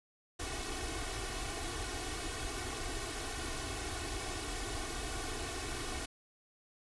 pink noise with comb filter, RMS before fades -39 dBFS, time 0.39-6.06 s, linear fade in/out 10 ms, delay 2.7 ms, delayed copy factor +0.95, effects resampled to 24000 Hz

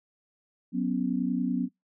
sine chord, F# suspended fourth, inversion none, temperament equal, 185 / 246.9 / 277.2 Hz, F#3 / B3 / C#4, 0 / 0 / 0 cents, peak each -30 / -28 / -31 dBFS, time 0.72-1.69 s, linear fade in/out 50 ms, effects noise-tail reverb RT60 0.2 s tail -26 dB re dry

